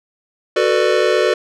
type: chord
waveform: square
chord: B minor seventh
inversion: second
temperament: just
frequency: 370.4 / 444.5 / 493.9 / 592.7 Hz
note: F#4 / A4 / B4 / D5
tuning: +2 / +18 / 0 / +16 cents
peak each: -19 dBFS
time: 0.56-1.34 s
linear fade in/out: 5 ms
effects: low-pass 5000 Hz 12 dB/octave